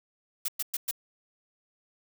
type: noise bursts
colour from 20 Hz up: blue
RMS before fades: -30 dBFS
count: 4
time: 0.45-0.912 s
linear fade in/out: 5 ms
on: 33 ms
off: 110 ms
effects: none